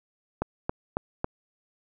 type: click train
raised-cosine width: 1 ms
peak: -12 dBFS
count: 4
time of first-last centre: 0.42-1.244 s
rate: 3.64 Hz
effects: none